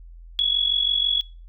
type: tone with amplitude modulation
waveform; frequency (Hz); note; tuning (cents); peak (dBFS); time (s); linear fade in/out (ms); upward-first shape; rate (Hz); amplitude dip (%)
sine; 3368; G#7; +24; -15; 0.39-1.21; 0; sine; 46.1; 70
effects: noise-tail reverb RT60 0.4 s tail -26 dB re dry + added 42 Hz sine -40 dBFS peak until 1.48 s

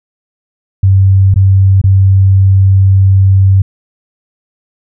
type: tone with dropouts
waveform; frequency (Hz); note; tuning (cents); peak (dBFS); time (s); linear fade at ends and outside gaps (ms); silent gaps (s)
sine; 96.4; G2; -28; -3; 0.83-3.62; 5; 1.342-1.359 / 1.815-1.839
effects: none

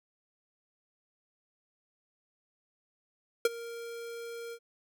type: tone with ADSR envelope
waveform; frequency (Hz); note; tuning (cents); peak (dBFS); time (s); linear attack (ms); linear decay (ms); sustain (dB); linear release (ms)
square; 466.2; A#4; 0; -20; 3.45-4.59; 3; 27; -20; 64
effects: none

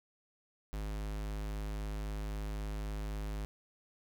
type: tone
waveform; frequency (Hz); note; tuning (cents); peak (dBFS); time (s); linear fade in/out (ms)
square; 51.9; G#1; 0; -37; 0.73-3.45; 0
effects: none

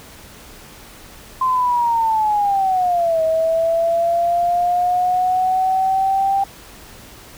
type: linear two-way sweep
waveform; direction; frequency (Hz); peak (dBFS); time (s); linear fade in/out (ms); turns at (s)
sine; down then up; 1044 to 640 to 790; -14; 1.41-6.44; 5; 3.22
effects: pink hiss -41 dBFS RMS until 7.37 s

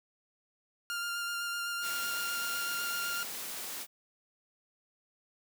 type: tone with vibrato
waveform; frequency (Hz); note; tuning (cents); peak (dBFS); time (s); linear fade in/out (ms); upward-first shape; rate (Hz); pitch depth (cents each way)
sawtooth; 1400; F6; +4; -30; 0.9-3.23; 0; square; 7.9; 10
type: high-pass noise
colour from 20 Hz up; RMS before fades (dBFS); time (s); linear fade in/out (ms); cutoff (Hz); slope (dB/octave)
white; -40; 1.81-3.87; 50; 180; 12
effects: none

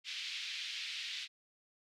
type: band-pass noise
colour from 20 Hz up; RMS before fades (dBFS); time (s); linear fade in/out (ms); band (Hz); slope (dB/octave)
white; -42; 0.04-1.28; 50; 2200 to 4200; 24
effects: none

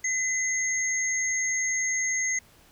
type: tone pair together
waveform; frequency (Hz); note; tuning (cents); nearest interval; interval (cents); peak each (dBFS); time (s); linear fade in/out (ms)
sine; 2030 / 6445; B6 / G8; +47 / +47; octave + minor sixth; 2000; -27; 0.04-2.39; 5
effects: pink hiss -57 dBFS RMS until 2.71 s

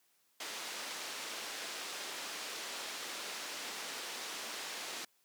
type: band-pass noise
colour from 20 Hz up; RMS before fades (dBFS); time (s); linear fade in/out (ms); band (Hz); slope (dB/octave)
white; -43; 0.4-5.05; 5; 280 to 5500; 12
effects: white hiss -73 dBFS RMS until 5.24 s + high-pass 150 Hz 12 dB/octave

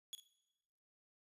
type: tone with echo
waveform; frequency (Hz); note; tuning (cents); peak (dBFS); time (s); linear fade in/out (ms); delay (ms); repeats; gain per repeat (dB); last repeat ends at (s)
sawtooth; 3365; G#7; +22; -40; 0.13-0.15; 0; 49; 1; -10; 0.199
effects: noise-tail reverb RT60 1.0 s tail -17 dB re dry + resampled to 32000 Hz

